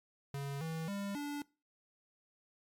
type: tone with pitch steps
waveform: square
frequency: 139.9 / 161.7 / 200 / 289.7 Hz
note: C#3 / E3 / G3 / D4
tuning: +16 / -33 / +35 / -24 cents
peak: -38 dBFS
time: 0.34-1.42 s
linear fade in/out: 2 ms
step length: 270 ms
effects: noise-tail reverb RT60 0.3 s tail -22 dB re dry + MP3 96 kbps